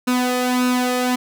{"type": "tone with flanger", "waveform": "sawtooth", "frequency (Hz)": 250, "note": "B3", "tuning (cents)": 21, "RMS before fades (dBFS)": -19, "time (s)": [0.07, 1.16], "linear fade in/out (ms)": 10, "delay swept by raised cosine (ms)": [0.75, 1.63], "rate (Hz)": 1.7, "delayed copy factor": 0.65, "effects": []}